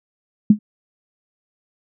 sine tone with exponential decay, 210.1 Hz, G#3, 20 cents sharp, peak -3 dBFS, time 0.5-0.59 s, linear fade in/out 5 ms, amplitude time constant 19 ms, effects none

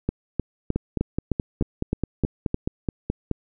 two click trains, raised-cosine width 3 ms, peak -9 / -10 dBFS, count 9 / 13, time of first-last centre 0.09-2.544 / 0.76-3.313 s, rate 3.26 / 4.7 Hz, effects none

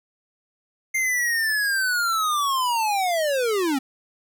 square linear sweep, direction down, 2113 to 255.5 Hz, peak -21 dBFS, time 0.94-3.79 s, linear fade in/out 10 ms, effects none

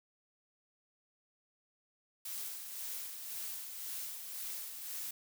blue noise with tremolo, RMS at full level -41 dBFS, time 2.25-5.11 s, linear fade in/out 5 ms, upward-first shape sine, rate 1.9 Hz, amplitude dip 45%, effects none

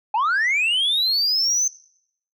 sine linear sweep, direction up, 814 to 6272 Hz, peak -15 dBFS, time 0.14-1.68 s, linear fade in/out 5 ms, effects noise-tail reverb RT60 0.7 s tail -23 dB re dry + tanh soft clip ceiling -16 dBFS

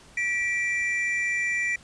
triangle tone pair together, 1941.9 / 2349 Hz, B6 / D7, -30 / 0 cents, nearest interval minor third, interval 330 cents, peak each -25 dBFS, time 0.17-1.76 s, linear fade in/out 5 ms, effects pink hiss -52 dBFS RMS until 1.83 s + resampled to 22050 Hz

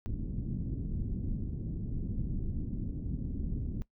pink low-pass noise, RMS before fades -35 dBFS, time 0.06-3.82 s, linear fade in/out 0 ms, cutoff 270 Hz, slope 24 dB/octave, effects noise-tail reverb RT60 0.1 s tail -19 dB re dry

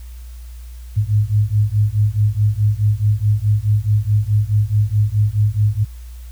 sine beating tone pair, 102.9 / 107.6 Hz, G#2 / A2, -16 / -38 cents, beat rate 4.7 Hz, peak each -16 dBFS, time 0.96-5.85 s, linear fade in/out 20 ms, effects added 60 Hz sine -31 dBFS peak until 6.31 s + white hiss -50 dBFS RMS until 6.31 s

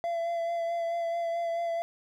triangle tone with vibrato, 677 Hz, E5, 46 cents sharp, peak -26 dBFS, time 0.04-1.82 s, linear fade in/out 0 ms, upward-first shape sine, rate 4.6 Hz, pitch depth 20 cents each way, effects none

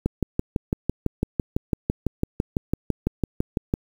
click train, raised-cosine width 3 ms, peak -8 dBFS, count 23, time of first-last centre 0.06-3.739 s, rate 5.98 Hz, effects 7-bit

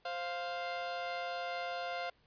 sawtooth tone pair together, 523.3 / 698.5 Hz, C5 / F5, 0 / 0 cents, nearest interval perfect fourth, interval 500 cents, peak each -38 / -34 dBFS, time 0.05-2.1 s, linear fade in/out 5 ms, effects pink hiss -70 dBFS RMS until 2.26 s + resampled to 11025 Hz

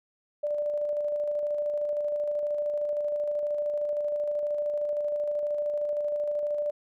sine tone with tremolo, 590 Hz, D5, 8 cents sharp, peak -25 dBFS, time 0.43-6.71 s, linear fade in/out 10 ms, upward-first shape square, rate 13 Hz, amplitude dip 25%, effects none

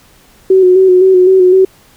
sine tone with vibrato, 371.9 Hz, F#4, 9 cents sharp, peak -3 dBFS, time 0.5-1.65 s, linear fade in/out 5 ms, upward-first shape square, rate 3.9 Hz, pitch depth 32 cents each way, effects pink hiss -45 dBFS RMS until 1.96 s

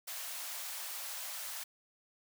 white high-pass noise, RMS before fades -42 dBFS, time 0.07-1.64 s, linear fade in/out 10 ms, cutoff 570 Hz, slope 48 dB/octave, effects none

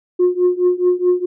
sine tone with tremolo, 359.3 Hz, F4, 49 cents sharp, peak -7 dBFS, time 0.19-1.26 s, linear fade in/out 10 ms, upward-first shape triangle, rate 4.7 Hz, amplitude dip 95%, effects tanh soft clip ceiling -7 dBFS

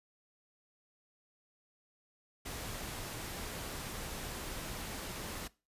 pink noise, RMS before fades -42 dBFS, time 2.45-5.48 s, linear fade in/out 10 ms, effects noise-tail reverb RT60 0.3 s tail -21 dB re dry + resampled to 32000 Hz

